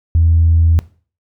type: tone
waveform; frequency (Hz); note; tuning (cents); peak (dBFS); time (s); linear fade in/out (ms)
sine; 82.41; E2; 0; -7; 0.15-0.79; 0
effects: noise-tail reverb RT60 0.4 s tail -20 dB re dry + tanh soft clip ceiling -3 dBFS